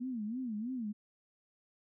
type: tone with vibrato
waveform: sine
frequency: 233.1 Hz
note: A#3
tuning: in tune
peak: -35 dBFS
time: 0-0.93 s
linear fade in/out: 20 ms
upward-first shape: sine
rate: 3.1 Hz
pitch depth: 200 cents each way
effects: none